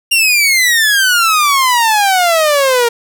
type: exponential sweep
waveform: sawtooth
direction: down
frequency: 2815 to 462.7 Hz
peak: -5 dBFS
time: 0.11-2.89 s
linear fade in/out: 10 ms
effects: none